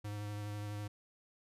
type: tone with vibrato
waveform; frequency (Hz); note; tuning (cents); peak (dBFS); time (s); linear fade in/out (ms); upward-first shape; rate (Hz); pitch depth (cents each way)
square; 103.9; G#2; +1; -40; 0.04-0.88; 10; triangle; 12; 19
effects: resampled to 32000 Hz